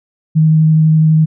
sine tone with vibrato, 157.3 Hz, D#3, 19 cents sharp, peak -6 dBFS, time 0.35-1.26 s, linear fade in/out 20 ms, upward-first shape sine, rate 12 Hz, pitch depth 10 cents each way, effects none

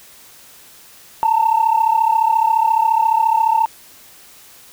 sine tone pair together, 880 / 914.4 Hz, A5 / A#5, 0 / -34 cents, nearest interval minor second, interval 66 cents, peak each -14 dBFS, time 1.23-3.66 s, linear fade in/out 0 ms, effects tanh soft clip ceiling -6 dBFS + white hiss -44 dBFS RMS until 4.72 s

